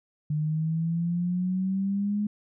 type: exponential sweep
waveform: sine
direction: up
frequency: 150 to 210 Hz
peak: -24 dBFS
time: 0.3-2.27 s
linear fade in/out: 5 ms
effects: none